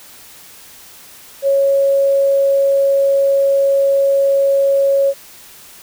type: tone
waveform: sine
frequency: 552 Hz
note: C#5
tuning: 7 cents flat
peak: -10 dBFS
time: 1.42-5.14 s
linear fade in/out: 50 ms
effects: white hiss -40 dBFS RMS until 5.82 s